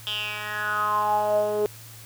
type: tone with band-pass filter sweep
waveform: 10% pulse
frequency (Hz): 210.1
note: G#3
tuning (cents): +20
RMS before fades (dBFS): -25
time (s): 0.07-1.66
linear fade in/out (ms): 0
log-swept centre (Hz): 3300 to 430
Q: 6.7
effects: added 112 Hz sine -45 dBFS peak until 2.05 s + white hiss -46 dBFS RMS until 2.05 s